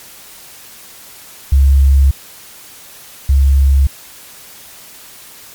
sine tone pair in turn, 68.5 / 68.5 Hz, C#2 / C#2, -20 / -20 cents, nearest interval unison, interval 0 cents, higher neither, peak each -5 / -6 dBFS, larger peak first, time 1.52-2.11 / 3.29-3.87 s, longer first, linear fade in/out 5 ms, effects white hiss -37 dBFS RMS until 5.54 s + MP3 96 kbps

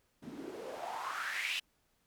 white noise with band-pass filter sweep, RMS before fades -40 dBFS, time 0.22-1.6 s, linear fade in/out 10 ms, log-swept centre 210 to 3000 Hz, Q 5.4, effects pink hiss -75 dBFS RMS until 2.06 s

